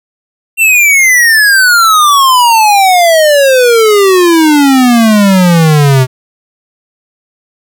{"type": "exponential sweep", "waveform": "square", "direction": "down", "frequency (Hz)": [2735, 126.4], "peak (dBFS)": -4, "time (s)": [0.57, 6.07], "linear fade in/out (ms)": 50, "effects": []}